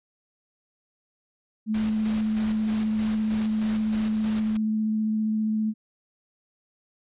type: tone with vibrato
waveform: sine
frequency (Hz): 216.8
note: A3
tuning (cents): -25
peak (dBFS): -22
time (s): 1.66-5.74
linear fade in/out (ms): 50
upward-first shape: triangle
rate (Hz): 15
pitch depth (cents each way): 13
type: noise with tremolo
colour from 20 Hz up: pink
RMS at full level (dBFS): -38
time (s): 1.74-4.57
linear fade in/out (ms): 5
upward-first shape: square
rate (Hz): 3.2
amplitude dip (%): 50
effects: resampled to 8000 Hz